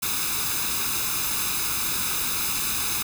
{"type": "noise with comb filter", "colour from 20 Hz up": "white", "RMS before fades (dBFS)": -26, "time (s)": [0.02, 3.03], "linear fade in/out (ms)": 10, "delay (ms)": 0.79, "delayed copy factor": 0.7, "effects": []}